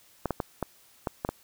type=clicks; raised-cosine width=1 ms; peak=-14 dBFS; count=7; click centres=0.257 / 0.307 / 0.402 / 0.627 / 1.072 / 1.249 / 1.29 s; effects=white hiss -59 dBFS RMS until 1.43 s